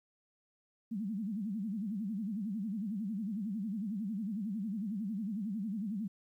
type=tone with vibrato; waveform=sine; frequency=207.7 Hz; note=G#3; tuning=in tune; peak=-34 dBFS; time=0.91-6.08 s; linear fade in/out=10 ms; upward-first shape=sine; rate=11 Hz; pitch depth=190 cents each way; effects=12-bit